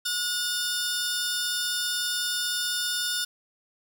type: tone cluster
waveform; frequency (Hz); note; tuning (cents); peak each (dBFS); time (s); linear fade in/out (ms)
sawtooth; 1446 / 3595 / 4556 / 5250; F#6 / A7 / C#8 / E8; -40 / +36 / +47 / -8; -28 / -27 / -36 / -29; 0.05-3.25; 10
effects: 10-bit

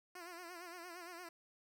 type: tone with vibrato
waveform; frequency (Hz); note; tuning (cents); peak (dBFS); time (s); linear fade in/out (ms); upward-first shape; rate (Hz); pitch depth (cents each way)
10% pulse; 349.2; F4; 0; -40; 0.15-1.29; 5; sine; 8.7; 84
effects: 11-bit

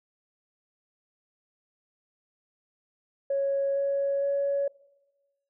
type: tone with pitch steps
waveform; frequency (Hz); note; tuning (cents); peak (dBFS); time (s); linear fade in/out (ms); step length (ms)
sine; 553 / 556.8 / 560.7; C#5 / C#5 / C#5; -4 / +8 / +20; -23; 3.3-4.68; 5; 460
effects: noise-tail reverb RT60 1.0 s tail -22 dB re dry + tanh soft clip ceiling -19 dBFS

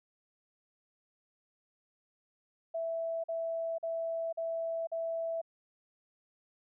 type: tone bursts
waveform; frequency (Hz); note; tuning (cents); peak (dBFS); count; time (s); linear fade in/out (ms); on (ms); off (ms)
sine; 660; E5; +2; -32; 5; 2.74-5.416; 10; 500; 44
effects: none

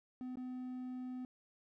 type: tone with dropouts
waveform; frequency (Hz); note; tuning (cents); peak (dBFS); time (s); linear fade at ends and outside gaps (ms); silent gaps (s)
triangle; 253.1; B3; +43; -39; 0.21-1.25; 1; 0.356-0.371
effects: none

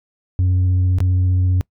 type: tone with dropouts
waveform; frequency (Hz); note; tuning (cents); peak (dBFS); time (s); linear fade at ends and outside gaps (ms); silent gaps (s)
sine; 91.5; F#2; -19; -10; 0.39-1.61; 0; 0.985-1.004
effects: noise-tail reverb RT60 0.1 s tail -26 dB re dry + tanh soft clip ceiling -12 dBFS

